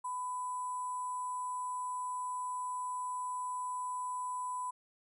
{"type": "tone with sample-and-hold", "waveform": "sine", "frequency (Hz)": 1000, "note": "B5", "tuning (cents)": 21, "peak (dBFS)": -35, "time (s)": [0.04, 4.71], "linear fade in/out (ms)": 10, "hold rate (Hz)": 8820, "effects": ["resampled to 32000 Hz"]}